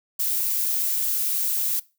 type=noise; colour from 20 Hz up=violet; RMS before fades=-24 dBFS; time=0.19-1.8 s; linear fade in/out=10 ms; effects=noise-tail reverb RT60 0.3 s tail -21 dB re dry